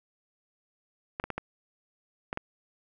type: clicks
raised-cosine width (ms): 0.5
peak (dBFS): -17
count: 6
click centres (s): 1.199 / 1.24 / 1.303 / 1.38 / 2.329 / 2.374
effects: none